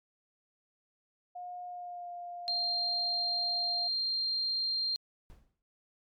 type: tone with pitch glide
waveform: sine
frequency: 716 to 702.1 Hz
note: F5 to F5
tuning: +43 to +9 cents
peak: -39 dBFS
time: 1.35-3.88 s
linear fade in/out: 10 ms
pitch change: -34 cents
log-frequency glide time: 1.65-2.11 s
type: tone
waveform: sine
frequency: 4186 Hz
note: C8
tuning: in tune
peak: -29 dBFS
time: 2.48-4.96 s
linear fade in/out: 0 ms
type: noise with exponential decay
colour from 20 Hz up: brown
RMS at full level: -49 dBFS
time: 5.3-5.62 s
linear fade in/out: 0 ms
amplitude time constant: 69 ms
effects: MP3 96 kbps